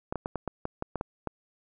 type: clicks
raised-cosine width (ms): 1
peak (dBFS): -17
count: 10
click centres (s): 0.125 / 0.157 / 0.259 / 0.357 / 0.477 / 0.654 / 0.824 / 0.957 / 1.011 / 1.273
effects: none